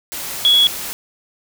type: tone in noise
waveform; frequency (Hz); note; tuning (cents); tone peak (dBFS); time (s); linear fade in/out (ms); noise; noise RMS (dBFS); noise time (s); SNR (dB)
sine; 3359; G#7; +19; -9; 0.45-0.67; 0; white; -27; 0.12-0.93; +15
effects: none